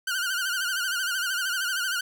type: tone with vibrato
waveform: sawtooth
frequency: 1480 Hz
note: F#6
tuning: in tune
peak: -22 dBFS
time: 0.07-2.01 s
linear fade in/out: 5 ms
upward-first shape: sine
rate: 13 Hz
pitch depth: 99 cents each way
effects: none